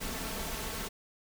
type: noise with comb filter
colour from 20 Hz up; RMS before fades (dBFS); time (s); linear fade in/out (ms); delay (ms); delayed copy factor
pink; -37; 0-0.89; 20; 4.5; +0.55
effects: none